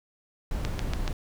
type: noise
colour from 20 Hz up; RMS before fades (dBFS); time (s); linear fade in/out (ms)
brown; -30; 0.51-1.13; 2
type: click train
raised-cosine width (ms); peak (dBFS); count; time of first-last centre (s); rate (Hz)
0.2; -14; 4; 0.65-1.078; 7.01
effects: none